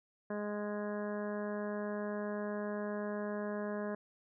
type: harmonic tone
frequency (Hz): 207.7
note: G#3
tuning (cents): 0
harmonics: 1 / 2 / 3 / 4 / 5 / 6 / 7 / 8 / 9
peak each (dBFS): -39 / -41 / -41 / -53 / -48 / -55 / -54 / -49 / -61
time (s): 0.3-3.95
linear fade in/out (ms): 5
effects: none